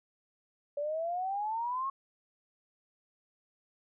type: exponential sweep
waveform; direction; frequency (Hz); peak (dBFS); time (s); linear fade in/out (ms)
sine; up; 570 to 1100; -31; 0.77-1.9; 5
effects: none